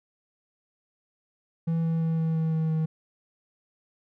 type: tone with pitch steps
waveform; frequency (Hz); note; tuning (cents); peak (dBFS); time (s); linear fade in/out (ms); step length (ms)
triangle; 164.81 / 163.77 / 162.73 / 161.7 / 160.67 / 159.66 / 158.65; E3 / E3 / E3 / E3 / E3 / D#3 / D#3; 0 / -11 / -22 / -33 / -44 / +45 / +34; -21; 1.67-2.86; 10; 170
effects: none